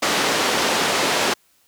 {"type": "band-pass noise", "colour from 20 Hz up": "pink", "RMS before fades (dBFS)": -20, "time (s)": [0.02, 1.34], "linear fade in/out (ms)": 10, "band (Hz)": [330, 6500], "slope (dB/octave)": 12, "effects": ["white hiss -60 dBFS RMS until 1.67 s"]}